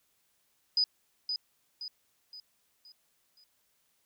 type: tone with echo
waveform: sine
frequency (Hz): 4978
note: D#8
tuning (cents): 0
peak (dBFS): -23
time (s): 0.77-0.84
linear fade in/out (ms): 2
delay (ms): 520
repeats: 5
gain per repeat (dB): -7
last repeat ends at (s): 3.44
effects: white hiss -73 dBFS RMS until 4.05 s

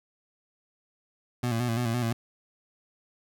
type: tone with vibrato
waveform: 25% pulse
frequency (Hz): 118.4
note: A#2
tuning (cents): +27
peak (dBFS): -22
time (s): 1.43-2.13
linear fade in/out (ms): 5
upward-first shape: square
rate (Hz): 5.9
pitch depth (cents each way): 59
effects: none

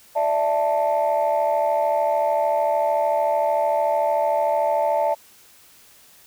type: chord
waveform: sine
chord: D suspended second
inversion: none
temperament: just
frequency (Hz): 587.3 / 660.7 / 881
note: D5 / E5 / A5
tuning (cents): 0 / +4 / +2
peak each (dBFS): -21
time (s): 0.15-5.15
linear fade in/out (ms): 20
effects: tanh soft clip ceiling -12 dBFS + white hiss -51 dBFS RMS until 6.26 s

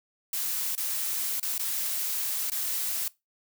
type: noise with dropouts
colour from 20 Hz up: blue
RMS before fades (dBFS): -30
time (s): 0.33-3.08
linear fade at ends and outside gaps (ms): 2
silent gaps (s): 0.752-0.778 / 1.398-1.428 / 1.58-1.594 / 2.5-2.518
effects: noise-tail reverb RT60 0.2 s tail -20 dB re dry

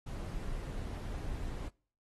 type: noise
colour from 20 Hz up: brown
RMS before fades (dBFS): -39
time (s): 0.06-1.69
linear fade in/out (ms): 10
effects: noise-tail reverb RT60 0.5 s tail -26 dB re dry + AAC 32 kbps

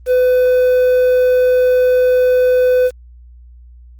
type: tone with quantisation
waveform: triangle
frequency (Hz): 503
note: B4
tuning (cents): +32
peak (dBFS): -7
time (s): 0.06-2.91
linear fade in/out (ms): 50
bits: 6
effects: added 60 Hz sine -37 dBFS peak until 3.99 s + Opus 32 kbps

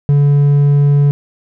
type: tone with hard clipping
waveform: sine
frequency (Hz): 143.4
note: D3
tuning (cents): -41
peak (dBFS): -8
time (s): 0.09-1.11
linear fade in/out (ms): 0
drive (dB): 3
effects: none

